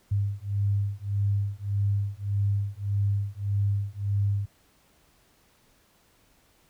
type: beating tone pair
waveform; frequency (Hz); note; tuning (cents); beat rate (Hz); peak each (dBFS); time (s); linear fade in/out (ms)
sine; 99.9 / 101.6; G2 / G#2; +33 / -38; 1.7; -27; 0.11-4.46; 10
effects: pink hiss -63 dBFS RMS until 6.69 s